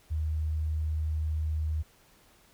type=tone; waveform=sine; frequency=77.78 Hz; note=D#2; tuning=in tune; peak=-27 dBFS; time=0.1-1.83 s; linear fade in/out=20 ms; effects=pink hiss -61 dBFS RMS until 2.53 s